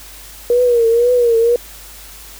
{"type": "tone with vibrato", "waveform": "sine", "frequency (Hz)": 474.9, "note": "A#4", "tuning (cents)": 32, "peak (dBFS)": -9, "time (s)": [0.5, 1.56], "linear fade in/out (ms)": 2, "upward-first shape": "triangle", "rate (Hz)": 2, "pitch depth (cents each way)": 89, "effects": ["added 50 Hz sine -40 dBFS peak until 2.39 s", "white hiss -37 dBFS RMS until 2.39 s"]}